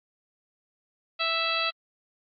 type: harmonic tone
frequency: 659.3 Hz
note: E5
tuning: in tune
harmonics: 1 / 2 / 3 / 4 / 5 / 6 / 7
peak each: -34 / -30 / -36 / -29 / -33 / -31 / -36 dBFS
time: 1.19-1.71 s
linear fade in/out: 20 ms
effects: MP3 32 kbps